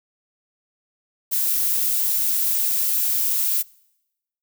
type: noise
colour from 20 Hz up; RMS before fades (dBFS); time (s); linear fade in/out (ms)
violet; -21; 1.31-3.63; 20
effects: noise-tail reverb RT60 0.9 s tail -25 dB re dry